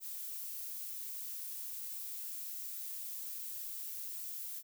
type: noise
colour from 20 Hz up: violet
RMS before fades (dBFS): -43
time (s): 0-4.63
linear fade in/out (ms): 50
effects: none